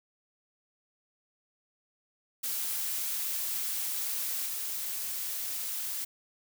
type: noise with level steps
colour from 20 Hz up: blue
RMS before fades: -33 / -35 dBFS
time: 2.43-6.05 s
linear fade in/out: 10 ms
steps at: 4.46 s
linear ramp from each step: 2 ms
effects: none